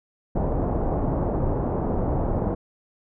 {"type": "low-pass noise", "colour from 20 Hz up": "pink", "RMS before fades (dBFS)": -24, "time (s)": [0.35, 2.55], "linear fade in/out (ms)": 10, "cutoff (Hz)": 850, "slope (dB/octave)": 24, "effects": []}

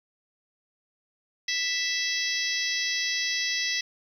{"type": "harmonic tone with a mistuned harmonic", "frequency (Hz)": 659.3, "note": "E5", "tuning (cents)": 0, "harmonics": [3, 4, 5, 6, 7, 8, 9], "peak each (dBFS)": [-30, -35, -35, -34, -36, -32, -35], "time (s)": [1.48, 3.81], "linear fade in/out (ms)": 5, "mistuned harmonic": 8, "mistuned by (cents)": -21, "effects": ["9-bit"]}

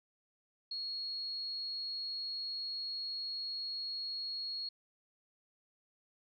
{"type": "tone", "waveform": "sine", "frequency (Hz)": 4313, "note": "C#8", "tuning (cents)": -48, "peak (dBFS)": -37, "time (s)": [0.71, 4.69], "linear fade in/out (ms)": 5, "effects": []}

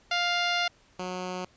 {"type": "tone pair in turn", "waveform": "10% pulse", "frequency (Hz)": [701, 182.64], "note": ["F5", "F#3"], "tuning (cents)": [6, -22], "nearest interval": "octave + major seventh", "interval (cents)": 2328, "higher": "first", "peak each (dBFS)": [-16, -24], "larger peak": "first", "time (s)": [[0.11, 0.68], [0.99, 1.45]], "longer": "first", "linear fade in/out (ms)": 5, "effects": ["pink hiss -61 dBFS RMS until 1.56 s", "resampled to 16000 Hz"]}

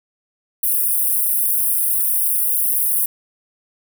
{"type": "high-pass noise", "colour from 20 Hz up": "white", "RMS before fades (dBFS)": -18, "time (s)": [0.63, 3.06], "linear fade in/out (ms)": 5, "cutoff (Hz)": 9200, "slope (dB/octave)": 96, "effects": []}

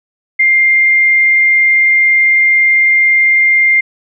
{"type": "tone", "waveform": "sine", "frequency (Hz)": 2106, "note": "C7", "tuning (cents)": 11, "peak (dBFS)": -6, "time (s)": [0.39, 3.81], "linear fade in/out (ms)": 10, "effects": []}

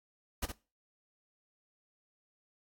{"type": "noise with echo", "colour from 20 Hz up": "pink", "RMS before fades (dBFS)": -34, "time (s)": [0.42, 0.46], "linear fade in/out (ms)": 10, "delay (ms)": 63, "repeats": 1, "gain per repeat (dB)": -7, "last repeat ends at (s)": 0.523, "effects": ["noise-tail reverb RT60 0.3 s tail -20 dB re dry", "AAC 64 kbps"]}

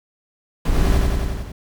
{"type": "noise with echo", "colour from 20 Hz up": "brown", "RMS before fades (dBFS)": -19, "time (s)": [0.65, 0.98], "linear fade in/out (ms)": 5, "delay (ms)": 90, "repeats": 6, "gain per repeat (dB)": -2, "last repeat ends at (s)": 1.52, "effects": []}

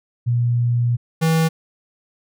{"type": "tone pair in turn", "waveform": ["sine", "square"], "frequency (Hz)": [120, 161.78], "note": ["B2", "E3"], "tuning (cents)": [-49, -32], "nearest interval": "perfect fourth", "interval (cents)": 517, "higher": "second", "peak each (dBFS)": -15, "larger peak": "neither", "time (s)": [[0.26, 0.97], [1.21, 1.49]], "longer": "first", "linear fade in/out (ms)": 20, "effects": []}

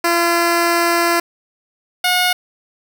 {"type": "tone pair in turn", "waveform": "10% pulse", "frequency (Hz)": [341.5, 723.6], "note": ["F4", "F#5"], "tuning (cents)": [-39, -39], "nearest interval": "octave + minor second", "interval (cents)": 1300, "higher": "second", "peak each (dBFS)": -5, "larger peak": "neither", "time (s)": [[0.04, 1.2], [2.04, 2.33]], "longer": "first", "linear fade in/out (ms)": 5, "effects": []}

